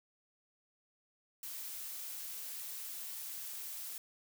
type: noise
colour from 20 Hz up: blue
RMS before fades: -44 dBFS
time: 1.43-3.98 s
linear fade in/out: 2 ms
effects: none